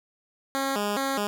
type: tone with vibrato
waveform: 10% pulse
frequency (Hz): 236.4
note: A#3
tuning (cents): +24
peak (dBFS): -17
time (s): 0.55-1.27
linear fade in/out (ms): 0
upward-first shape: square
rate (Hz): 2.4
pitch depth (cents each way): 240
effects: none